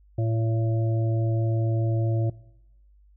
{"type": "harmonic tone", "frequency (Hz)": 112.7, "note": "A2", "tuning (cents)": 42, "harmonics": [1, 3, 5, 6], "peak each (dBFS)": [-22, -32, -36, -38], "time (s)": [0.18, 2.3], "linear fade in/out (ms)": 5, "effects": ["noise-tail reverb RT60 0.9 s tail -21 dB re dry", "added 50 Hz sine -53 dBFS peak until 3.16 s"]}